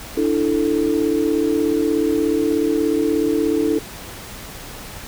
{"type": "chord", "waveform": "sine", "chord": "D suspended second", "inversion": "none", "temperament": "just", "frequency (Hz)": [293.7, 330.4, 440.5], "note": ["D4", "E4", "A4"], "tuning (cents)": [0, 4, 2], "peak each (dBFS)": -20, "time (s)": [0.17, 3.79], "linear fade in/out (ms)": 5, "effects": ["pink hiss -35 dBFS RMS until 5.07 s"]}